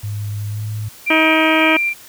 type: tone with pitch glide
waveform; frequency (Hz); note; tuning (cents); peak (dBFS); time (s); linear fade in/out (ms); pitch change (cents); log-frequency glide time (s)
sine; 103.83 to 106.93; G#2 to A2; 0 to -49; -21; 0.03-0.89; 10; +51; 0.48-0.62
type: tone with tremolo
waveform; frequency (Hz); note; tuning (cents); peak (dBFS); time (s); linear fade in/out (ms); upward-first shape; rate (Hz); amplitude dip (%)
sine; 2369; D7; +14; -15; 1.06-1.94; 20; square; 1.8; 35
type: harmonic tone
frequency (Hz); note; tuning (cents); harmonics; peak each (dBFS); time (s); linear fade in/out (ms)
316.9; D#4; +32; 1 / 2 / 3 / 4 / 5 / 6 / 7 / 8 / 9 / 10; -16 / -19 / -21 / -22 / -23 / -24 / -24 / -25 / -26 / -26; 1.1-1.77; 5
effects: white hiss -41 dBFS RMS until 2.08 s